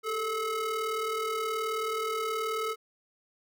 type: ring-modulated tone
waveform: square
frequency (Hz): 425.3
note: G#4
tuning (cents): +41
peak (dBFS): -27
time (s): 0.03-2.76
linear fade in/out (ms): 50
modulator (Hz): 870
effects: none